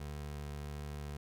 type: tone with vibrato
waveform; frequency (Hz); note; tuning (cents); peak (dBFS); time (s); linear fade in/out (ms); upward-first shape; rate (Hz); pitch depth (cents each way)
25% pulse; 73.1; D2; -7; -37; 0-1.17; 5; triangle; 1.5; 10
effects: none